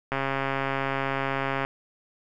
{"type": "click train", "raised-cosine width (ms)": 0.5, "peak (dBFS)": -12, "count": 209, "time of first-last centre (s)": [0.12, 1.649], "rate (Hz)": 136, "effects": []}